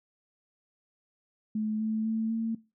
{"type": "tone with pitch steps", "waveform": "sine", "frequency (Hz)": [215.5, 218.9, 222.3, 225.8], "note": ["A3", "A3", "A3", "A3"], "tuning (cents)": [-36, -9, 18, 45], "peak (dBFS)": -27, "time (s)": [1.55, 2.55], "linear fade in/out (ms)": 5, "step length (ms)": 250, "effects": ["noise-tail reverb RT60 0.3 s tail -21 dB re dry"]}